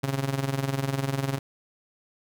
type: tone with tremolo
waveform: sawtooth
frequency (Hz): 136.5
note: C#3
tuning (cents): -26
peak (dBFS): -18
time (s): 0.03-1.39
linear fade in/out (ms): 10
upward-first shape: triangle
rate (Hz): 20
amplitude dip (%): 85
effects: none